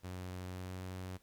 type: tone with pitch glide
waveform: sawtooth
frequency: 91.4 to 92.52 Hz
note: F#2 to F#2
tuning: -21 to 0 cents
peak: -38 dBFS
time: 0.03-1.18 s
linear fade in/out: 20 ms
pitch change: +21 cents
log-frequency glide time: 0.46-0.79 s
effects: pink hiss -70 dBFS RMS until 1.22 s